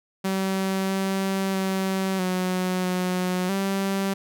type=tone with pitch steps; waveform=sawtooth; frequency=191.5 / 192.8 / 190.9 / 183.7 / 182.3 / 195 Hz; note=G3 / G3 / G3 / F#3 / F#3 / G3; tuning=-40 / -28 / -46 / -12 / -25 / -9 cents; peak=-19 dBFS; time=0.24-4.14 s; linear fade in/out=10 ms; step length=650 ms; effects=none